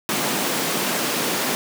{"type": "high-pass noise", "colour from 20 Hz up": "pink", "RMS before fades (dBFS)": -23, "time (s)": [0.09, 1.55], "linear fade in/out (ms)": 0, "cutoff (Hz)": 180, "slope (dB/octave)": 24, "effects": []}